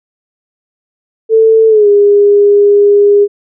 sine tone with pitch glide, 444.8 to 407.9 Hz, A4 to G#4, +19 to -31 cents, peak -3 dBFS, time 1.29-3.28 s, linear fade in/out 50 ms, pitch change -150 cents, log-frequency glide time 1.68-1.88 s, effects none

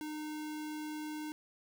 sine tone with sample-and-hold, 304.7 Hz, D#4, 36 cents flat, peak -38 dBFS, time 0.01-1.32 s, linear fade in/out 0 ms, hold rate 1225 Hz, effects none

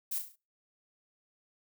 violet noise with echo, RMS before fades -34 dBFS, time 0.11-0.19 s, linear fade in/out 10 ms, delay 34 ms, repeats 5, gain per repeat -6 dB, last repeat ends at 0.36 s, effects noise-tail reverb RT60 0.3 s tail -23 dB re dry

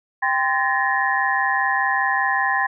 sine tone cluster, 791 / 1034 / 1718 / 1863 Hz, G5 / C6 / A6 / A#6, +15 / -21 / -42 / -2 cents, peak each -23 dBFS, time 0.22-2.67 s, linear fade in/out 10 ms, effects none

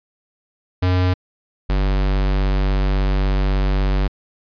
square tone pair in turn, 91.2 / 48.19 Hz, F#2 / G1, -24 / -29 cents, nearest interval major seventh, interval 1105 cents, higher first, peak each -15 / -16 dBFS, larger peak first, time 0.82-1.14 / 1.69-4.08 s, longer second, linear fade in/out 10 ms, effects resampled to 11025 Hz

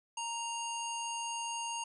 harmonic tone, 932.3 Hz, A#5, in tune, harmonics 1 / 3 / 5 / 7 / 9 / 10, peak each -38 / -41 / -52 / -43 / -53 / -49 dBFS, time 0.17-1.84 s, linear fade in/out 5 ms, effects none

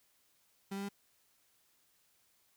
35% pulse tone with pitch steps, 196 / 198.16 / 200.3 Hz, G3 / G3 / G3, 0 / +19 / +38 cents, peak -36 dBFS, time 0.71-0.89 s, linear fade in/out 10 ms, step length 60 ms, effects white hiss -72 dBFS RMS until 2.56 s

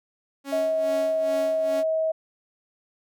sawtooth tone with tremolo, 277.2 Hz, C#4, in tune, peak -26 dBFS, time 0.44-1.84 s, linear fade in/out 50 ms, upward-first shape sine, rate 2.4 Hz, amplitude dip 80%
sine tone, 639 Hz, D#5, 46 cents sharp, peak -21 dBFS, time 0.52-2.12 s, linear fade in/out 10 ms
effects none

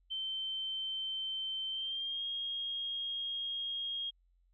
sine tone with pitch glide, 3100 to 3256 Hz, G7 to G#7, -20 to -35 cents, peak -35 dBFS, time 0.1-4.11 s, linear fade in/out 20 ms, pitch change +85 cents, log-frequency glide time 1.69-2.24 s, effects added 44 Hz sine -67 dBFS peak until 4.53 s

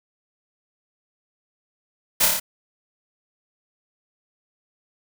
white noise with echo, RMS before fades -18 dBFS, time 2.2-2.26 s, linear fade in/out 10 ms, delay 28 ms, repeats 5, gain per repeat -2 dB, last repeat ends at 2.4 s, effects none

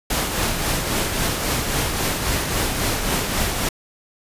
pink noise with tremolo, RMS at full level -20 dBFS, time 0.1-3.69 s, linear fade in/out 5 ms, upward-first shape triangle, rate 3.7 Hz, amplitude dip 45%, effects resampled to 32000 Hz

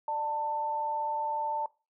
sine tone pair together, 594.7 / 891 Hz, D5 / A5, +22 / +22 cents, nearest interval perfect fifth, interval 700 cents, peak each -38 / -29 dBFS, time 0.08-1.66 s, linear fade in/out 2 ms, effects noise-tail reverb RT60 0.3 s tail -21 dB re dry

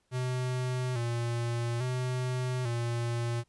square tone with vibrato, 122.4 Hz, B2, 15 cents flat, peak -30 dBFS, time 0.11-3.44 s, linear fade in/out 50 ms, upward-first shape square, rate 0.59 Hz, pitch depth 62 cents each way, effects pink hiss -74 dBFS RMS until 3.48 s + resampled to 24000 Hz

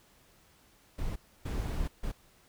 brown noise bursts at uneven times, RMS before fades -33 dBFS, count 3, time 0.98-1.16 / 1.45-1.88 / 2.03-2.12 s, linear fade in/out 10 ms, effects pink hiss -63 dBFS RMS until 2.48 s

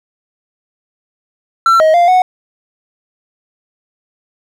triangle tone with pitch steps, 1347 / 630 / 696 / 737 Hz, E6 / D#5 / F5 / F#5, +37 / +21 / -6 / -7 cents, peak -4 dBFS, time 1.66-2.22 s, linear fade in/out 2 ms, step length 140 ms, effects none

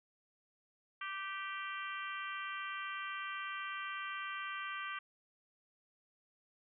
harmonic tone with a mistuned harmonic, 392 Hz, G4, in tune, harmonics 3 / 4 / 5 / 6 / 7 / 8, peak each -43 / -45 / -47 / -49 / -50 / -51 dBFS, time 1.01-4.99 s, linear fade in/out 5 ms, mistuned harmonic 4, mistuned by -22 cents, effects none

